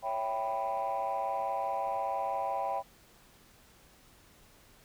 sine chord, C# half-diminished seventh, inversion none, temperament equal, 554.4 / 659.3 / 784 / 987.8 Hz, C#5 / E5 / G5 / B5, 0 / 0 / 0 / 0 cents, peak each -37 / -36 / -32 / -35 dBFS, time 0.02-2.83 s, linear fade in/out 50 ms, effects tanh soft clip ceiling -25 dBFS + pink hiss -60 dBFS RMS until 4.84 s

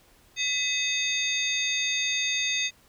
sine tone cluster, 2002 / 2559 / 3646 / 4673 / 6430 Hz, B6 / D#7 / A#7 / D8 / G8, +23 / +48 / -39 / -9 / +43 cents, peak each -33 / -29 / -29 / -36 / -31 dBFS, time 0.36-2.71 s, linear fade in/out 50 ms, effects pink hiss -59 dBFS RMS until 2.88 s

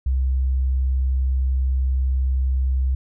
sine tone, 65.2 Hz, C2, 5 cents flat, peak -17 dBFS, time 0.06-2.95 s, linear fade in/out 5 ms, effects none

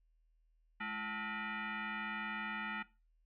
sine tone with frequency modulation, 211.9 Hz, G#3, 35 cents sharp, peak -38 dBFS, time 0.8-2.83 s, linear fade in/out 10 ms, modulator 545 Hz, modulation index 4.1, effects noise-tail reverb RT60 0.3 s tail -19 dB re dry + added 40 Hz sine -69 dBFS peak until 3.25 s

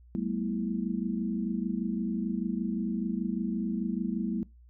sine tone cluster, 189.7 / 216.1 / 241.2 / 327.4 Hz, F#3 / A3 / B3 / E4, +43 / -31 / -41 / -12 cents, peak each -33 / -32 / -35 / -37 dBFS, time 0.15-4.43 s, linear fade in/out 0 ms, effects noise-tail reverb RT60 0.2 s tail -23 dB re dry + added 60 Hz sine -52 dBFS peak until 4.69 s

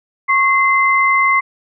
sine tone pair together, 1095 / 2067 Hz, C#6 / C7, -22 / -22 cents, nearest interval major seventh, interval 1100 cents, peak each -13 dBFS, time 0.28-1.41 s, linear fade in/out 20 ms, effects none

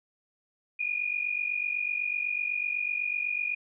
sine tone pair together, 2418 / 2466 Hz, D7 / D#7, +50 / -16 cents, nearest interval unison, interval 34 cents, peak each -31 / -30 dBFS, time 0.79-3.55 s, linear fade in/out 10 ms, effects none

